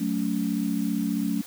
sine chord, F# minor, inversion none, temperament equal with one note detuned, 185 / 220 / 283.2 Hz, F#3 / A3 / C#4, 0 / 0 / +37 cents, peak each -29 / -27 / -28 dBFS, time 0-1.42 s, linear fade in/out 10 ms, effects white hiss -44 dBFS RMS until 1.46 s

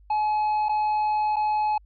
triangle tone with dropouts, 850 Hz, G#5, 40 cents sharp, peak -19 dBFS, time 0.1-1.78 s, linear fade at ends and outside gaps 5 ms, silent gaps 0.686-0.692 / 1.36-1.365 s, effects added 50 Hz sine -50 dBFS peak until 1.85 s + resampled to 11025 Hz

